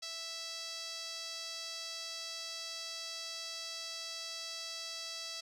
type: tone with band-pass filter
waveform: sawtooth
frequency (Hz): 659.3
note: E5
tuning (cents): 0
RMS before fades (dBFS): -43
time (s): 0.02-5.41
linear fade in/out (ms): 10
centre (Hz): 4900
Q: 2.9
effects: none